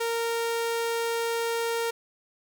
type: tone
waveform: sawtooth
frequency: 462.7 Hz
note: A#4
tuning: 13 cents flat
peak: -22 dBFS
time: 0-1.91 s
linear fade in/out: 10 ms
effects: 9-bit